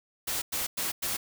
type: noise bursts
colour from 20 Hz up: white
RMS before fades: -31 dBFS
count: 4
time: 0.27-1.17 s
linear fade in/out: 10 ms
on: 150 ms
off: 100 ms
effects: none